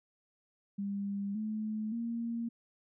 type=tone with pitch steps; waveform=sine; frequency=200.1 / 215.7 / 232.5 Hz; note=G3 / A3 / A#3; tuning=+36 / -34 / -4 cents; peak=-33 dBFS; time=0.78-2.49 s; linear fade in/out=10 ms; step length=570 ms; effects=none